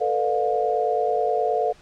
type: chord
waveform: sine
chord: B half-diminished seventh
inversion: third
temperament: just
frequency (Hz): 444.5 / 493.9 / 592.7 / 711.2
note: A4 / B4 / D5 / F5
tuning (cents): +18 / 0 / +16 / +31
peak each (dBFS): -24 / -27 / -28 / -23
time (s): 0-1.73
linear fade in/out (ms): 20
effects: pink hiss -52 dBFS RMS until 1.81 s + low-pass 6000 Hz 12 dB/octave